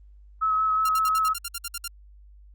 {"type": "tone with vibrato", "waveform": "sine", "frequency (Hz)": 1287, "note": "E6", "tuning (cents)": -42, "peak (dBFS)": -20, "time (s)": [0.41, 1.34], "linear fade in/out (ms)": 20, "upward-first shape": "sine", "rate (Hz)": 5.5, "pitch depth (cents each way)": 16}
{"type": "tone bursts", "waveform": "5% pulse", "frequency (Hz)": 1391, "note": "F6", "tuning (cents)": -7, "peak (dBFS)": -18, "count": 11, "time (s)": [0.85, 1.879], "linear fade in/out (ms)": 5, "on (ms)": 39, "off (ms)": 60}
{"effects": ["added 50 Hz sine -47 dBFS peak until 2.54 s", "Opus 24 kbps"]}